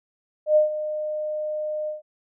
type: tone with ADSR envelope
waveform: sine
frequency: 610 Hz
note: D#5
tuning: 34 cents flat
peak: -12 dBFS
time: 0.46-2.02 s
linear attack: 100 ms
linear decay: 130 ms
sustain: -13 dB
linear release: 140 ms
effects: none